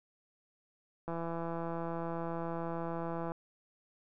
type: click train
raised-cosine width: 1 ms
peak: -25 dBFS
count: 375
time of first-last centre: 1.08-3.32 s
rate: 167 Hz
effects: none